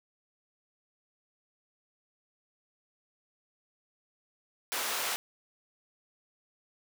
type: high-pass noise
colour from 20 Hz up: pink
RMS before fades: -33 dBFS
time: 4.72-5.16 s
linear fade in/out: 0 ms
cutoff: 730 Hz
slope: 12 dB/octave
effects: none